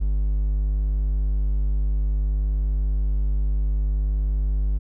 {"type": "tone", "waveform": "triangle", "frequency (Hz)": 50.3, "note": "G1", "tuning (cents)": 45, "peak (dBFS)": -17, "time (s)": [0, 4.79], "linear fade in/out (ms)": 20, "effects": []}